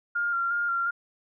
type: tone with vibrato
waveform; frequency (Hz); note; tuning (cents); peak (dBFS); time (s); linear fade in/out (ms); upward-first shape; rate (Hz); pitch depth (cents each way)
sine; 1395; F6; -2; -24; 0.15-0.91; 10; square; 2.8; 20
effects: none